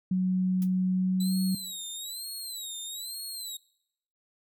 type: tone with pitch glide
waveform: sine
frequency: 185 to 186.93 Hz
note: F#3 to F#3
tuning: 0 to +18 cents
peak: -23 dBFS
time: 0.11-1.55 s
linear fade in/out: 5 ms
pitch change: +18 cents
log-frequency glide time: 0.93-1.34 s
type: noise with exponential decay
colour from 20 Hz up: blue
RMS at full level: -39 dBFS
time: 0.62-0.7 s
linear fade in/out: 1 ms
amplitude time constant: 17 ms
type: tone with vibrato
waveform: 20% pulse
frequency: 3951 Hz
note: B7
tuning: in tune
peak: -30 dBFS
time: 1.2-3.57 s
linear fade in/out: 5 ms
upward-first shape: sine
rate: 1.1 Hz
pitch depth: 150 cents each way
effects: noise-tail reverb RT60 0.8 s tail -24 dB re dry